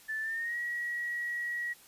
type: tone with pitch glide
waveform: sine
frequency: 1755 to 1913.8 Hz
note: A6 to A#6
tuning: -5 to +45 cents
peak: -32 dBFS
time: 0.08-1.74 s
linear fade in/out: 20 ms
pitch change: +150 cents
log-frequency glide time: 0.21-0.58 s
effects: white hiss -57 dBFS RMS until 1.87 s + resampled to 32000 Hz